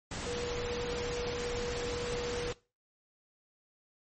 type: tone in noise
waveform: sine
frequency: 482.3 Hz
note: B4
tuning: 41 cents flat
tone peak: -35 dBFS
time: 0.26-2.52 s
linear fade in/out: 5 ms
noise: pink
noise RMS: -38 dBFS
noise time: 0.11-2.53 s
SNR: 0 dB
effects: noise-tail reverb RT60 0.3 s tail -20 dB re dry + MP3 32 kbps